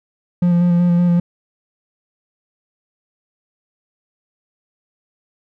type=tone with vibrato; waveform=triangle; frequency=174.61 Hz; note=F3; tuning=in tune; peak=-9 dBFS; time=0.42-1.2 s; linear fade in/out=5 ms; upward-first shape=square; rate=5.3 Hz; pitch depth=16 cents each way; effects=none